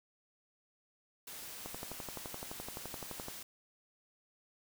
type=noise; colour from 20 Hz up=white; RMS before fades=-47 dBFS; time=1.27-3.43 s; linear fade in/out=5 ms
type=click train; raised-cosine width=1 ms; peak=-28 dBFS; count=20; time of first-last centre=1.66-3.284 s; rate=11.7 Hz
effects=none